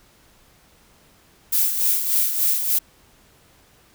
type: noise with tremolo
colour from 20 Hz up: violet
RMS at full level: -18 dBFS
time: 1.52-2.79 s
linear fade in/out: 10 ms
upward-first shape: sine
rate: 3.4 Hz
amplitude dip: 55%
effects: pink hiss -55 dBFS RMS until 3.94 s